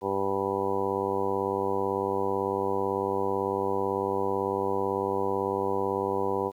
harmonic tone, 98 Hz, G2, in tune, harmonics 1 / 2 / 3 / 4 / 5 / 6 / 7 / 8 / 9 / 10, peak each -41 / -38 / -37 / -30 / -31 / -40 / -41 / -36 / -36 / -33 dBFS, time 0.01-6.52 s, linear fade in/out 50 ms, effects 10-bit

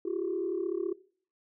sine tone cluster, 340.6 / 376.3 / 410.7 Hz, F4 / F#4 / G#4, -43 / +29 / -19 cents, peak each -33 / -32 / -36 dBFS, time 0.05-0.93 s, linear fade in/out 5 ms, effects noise-tail reverb RT60 0.5 s tail -21 dB re dry + tanh soft clip ceiling -22 dBFS

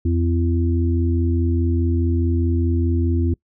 harmonic tone, 84.8 Hz, E2, 50 cents sharp, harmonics 1 / 3 / 4, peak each -17 / -24 / -25 dBFS, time 0.05-3.34 s, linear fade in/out 5 ms, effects noise-tail reverb RT60 0.1 s tail -24 dB re dry

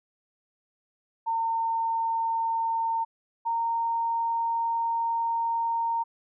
sine tone pair in turn, 910 / 922.2 Hz, A#5 / A#5, -42 / -19 cents, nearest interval unison, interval 23 cents, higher second, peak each -24 / -24 dBFS, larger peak neither, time 1.26-3.05 / 3.45-6.04 s, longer second, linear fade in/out 20 ms, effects none

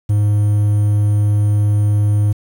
triangle tone, 103.83 Hz, G#2, in tune, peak -9 dBFS, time 0.09-2.33 s, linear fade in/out 10 ms, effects 7-bit

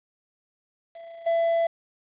triangle tone with level steps, 669 Hz, E5, 25 cents sharp, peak -38 / -18 dBFS, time 0.95-1.67 s, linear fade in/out 5 ms, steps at 1.26 s, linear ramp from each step 10 ms, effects resampled to 8000 Hz + 9-bit

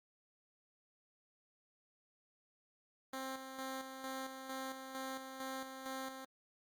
10% pulse tone with tremolo, 264.4 Hz, C4, 18 cents sharp, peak -33 dBFS, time 3.13-6.25 s, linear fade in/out 5 ms, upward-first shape square, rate 2.2 Hz, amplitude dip 50%, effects Opus 48 kbps

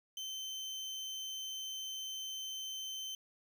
30% pulse tone, 3087 Hz, G7, 27 cents flat, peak -37 dBFS, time 0.17-3.15 s, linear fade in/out 2 ms, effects none

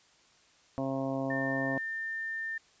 harmonic tone, 134.6 Hz, C3, 49 cents sharp, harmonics 1 / 2 / 3 / 4 / 5 / 6 / 7 / 8, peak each -39 / -33 / -45 / -37 / -37 / -47 / -45 / -47 dBFS, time 0.78-1.78 s, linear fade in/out 0 ms
sine tone, 1800 Hz, A6, 39 cents sharp, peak -33 dBFS, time 1.3-2.58 s, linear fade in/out 5 ms
effects white hiss -63 dBFS RMS until 2.8 s + resampled to 16000 Hz

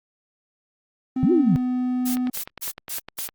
triangle tone with pitch glide, 258.3 to 251.1 Hz, C4 to B3, -22 to +29 cents, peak -19 dBFS, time 1.16-2.3 s, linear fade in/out 5 ms, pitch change -49 cents, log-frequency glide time 1.34-1.6 s
sine linear two-way sweep, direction up then down, 138.59 to 374 to 138.59 Hz, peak -15 dBFS, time 1.23-1.56 s, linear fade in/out 0 ms, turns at 1.32 s
blue noise bursts, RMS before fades -29 dBFS, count 5, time 2.05-3.28 s, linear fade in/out 20 ms, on 110 ms, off 170 ms
click train, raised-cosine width 0.3 ms, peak -19 dBFS, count 12, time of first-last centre 2.17-3.289 s, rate 9.83 Hz
effects Opus 32 kbps

